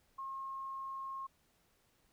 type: tone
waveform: sine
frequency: 1076 Hz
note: C6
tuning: 48 cents sharp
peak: -40 dBFS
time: 0.18-1.27 s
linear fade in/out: 10 ms
effects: pink hiss -73 dBFS RMS until 2.12 s